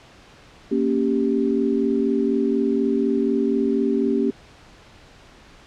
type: chord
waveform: sine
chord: G diminished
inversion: first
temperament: equal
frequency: 233.1 / 277.2 / 392 Hz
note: Bb3 / Db4 / G4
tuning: 0 / 0 / 0 cents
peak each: -22 dBFS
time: 0.71-4.31 s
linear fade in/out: 10 ms
effects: pink hiss -48 dBFS RMS until 5.66 s + low-pass 5000 Hz 12 dB/octave